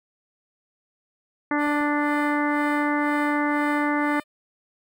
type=harmonic tone; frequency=293.7 Hz; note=D4; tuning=in tune; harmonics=1 / 2 / 3 / 4 / 5 / 6 / 7; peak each=-23 / -31 / -28 / -30 / -32 / -31 / -32 dBFS; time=1.51-4.2 s; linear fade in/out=2 ms
type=tone with tremolo; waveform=10% pulse; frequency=602 Hz; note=D5; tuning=43 cents sharp; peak=-31 dBFS; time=1.57-4.24 s; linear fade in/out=50 ms; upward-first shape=sine; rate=2 Hz; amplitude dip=80%
type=clicks; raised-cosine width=2 ms; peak=-33 dBFS; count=2; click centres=1.673 / 1.809 s
effects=none